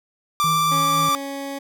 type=tone with vibrato; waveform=45% pulse; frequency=1174.7 Hz; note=D6; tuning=in tune; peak=-17 dBFS; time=0.4-1.15 s; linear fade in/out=0 ms; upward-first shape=sine; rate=19 Hz; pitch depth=15 cents each way
type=tone with tremolo; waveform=triangle; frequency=160 Hz; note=D#3; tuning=49 cents sharp; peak=-23 dBFS; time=0.44-1.09 s; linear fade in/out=0 ms; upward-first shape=sine; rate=3.9 Hz; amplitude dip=45%
type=tone; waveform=20% pulse; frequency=277.2 Hz; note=C#4; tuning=in tune; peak=-23 dBFS; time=0.71-1.59 s; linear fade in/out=10 ms
effects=none